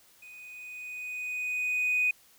triangle tone with level ramp, 2489 Hz, D#7, in tune, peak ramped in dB -45 to -19 dBFS, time 0.22-2.11 s, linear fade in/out 5 ms, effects tanh soft clip ceiling -20 dBFS + white hiss -60 dBFS RMS until 2.38 s

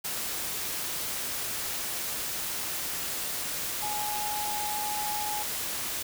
sine tone in noise, 839 Hz, G#5, 17 cents sharp, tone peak -32 dBFS, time 3.82-5.43 s, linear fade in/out 10 ms, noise white, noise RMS -33 dBFS, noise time 0.04-6.03 s, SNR -2 dB, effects none

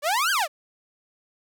sawtooth exponential two-way sweep, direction up then down, 551 to 1649 to 551 Hz, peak -17 dBFS, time 0.02-0.48 s, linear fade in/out 50 ms, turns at 0.31 s, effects none

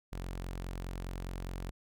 sawtooth tone, 44.85 Hz, F1, 47 cents sharp, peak -34 dBFS, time 0.12-1.71 s, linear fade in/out 10 ms, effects none

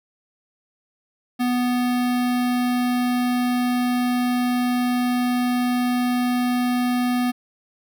square tone with notch filter, 246.9 Hz, B3, in tune, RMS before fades -21 dBFS, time 1.39-7.32 s, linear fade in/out 20 ms, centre 6900 Hz, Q 1.6, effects none

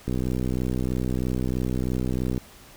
click train, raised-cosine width 3 ms, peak -14 dBFS, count 146, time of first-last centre 0.08-2.378 s, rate 63.1 Hz, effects pink hiss -49 dBFS RMS until 2.76 s

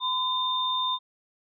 sine tone pair together, 1016 / 3621 Hz, B5 / A7, +49 / +49 cents, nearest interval octave + minor seventh, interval 2200 cents, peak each -27 dBFS, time 0-0.99 s, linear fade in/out 50 ms, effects none

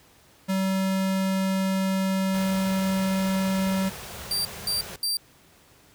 square tone, 191.1 Hz, G3, 44 cents flat, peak -23 dBFS, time 0.48-3.9 s, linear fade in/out 20 ms
pink band-stop noise, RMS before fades -38 dBFS, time 2.34-4.96 s, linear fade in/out 2 ms, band 230 to 350 Hz, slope 96 dB/octave
sawtooth tone bursts, 4699 Hz, D8, in tune, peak -21 dBFS, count 3, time 4.31-5.17 s, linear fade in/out 2 ms, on 140 ms, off 220 ms
effects pink hiss -56 dBFS RMS until 5.94 s + high-pass 60 Hz 12 dB/octave

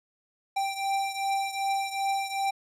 square beating tone pair, 784 / 786.6 Hz, G5 / G5, 0 / +6 cents, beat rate 2.6 Hz, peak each -29 / -33 dBFS, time 0.56-2.51 s, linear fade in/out 10 ms, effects low-pass 11000 Hz 12 dB/octave

